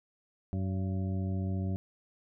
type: harmonic tone with a mistuned harmonic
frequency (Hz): 94.5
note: F#2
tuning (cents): +37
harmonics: 1 / 2 / 3 / 4 / 6 / 7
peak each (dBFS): -31 / -35 / -43 / -46 / -50 / -50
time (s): 0.53-1.76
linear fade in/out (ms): 0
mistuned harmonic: 7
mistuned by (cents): +54
effects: none